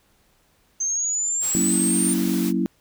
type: exponential sweep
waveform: sine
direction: up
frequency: 6270 to 9100 Hz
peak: -21 dBFS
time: 0.8-2.14 s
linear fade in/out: 10 ms
type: noise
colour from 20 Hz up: white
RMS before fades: -33 dBFS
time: 1.4-2.53 s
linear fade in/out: 50 ms
type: chord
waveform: sine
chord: F# dominant seventh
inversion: none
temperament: equal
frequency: 185 / 233.1 / 277.2 / 329.6 Hz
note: F#3 / A#3 / C#4 / E4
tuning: 0 / 0 / 0 / 0 cents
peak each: -24 / -25 / -26 / -25 dBFS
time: 1.55-2.66 s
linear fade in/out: 0 ms
effects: pink hiss -62 dBFS RMS until 2.8 s